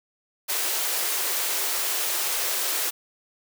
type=high-pass noise; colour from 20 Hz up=white; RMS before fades=-26 dBFS; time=0.48-2.91 s; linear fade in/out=20 ms; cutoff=330 Hz; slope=48 dB/octave; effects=none